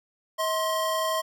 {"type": "tone pair together", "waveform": "square", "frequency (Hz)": [639, 1054.6], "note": ["D#5", "C6"], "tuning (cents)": [46, 13], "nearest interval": "major sixth", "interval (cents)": 867, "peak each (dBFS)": -28, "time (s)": [0.38, 1.22], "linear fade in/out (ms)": 20, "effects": []}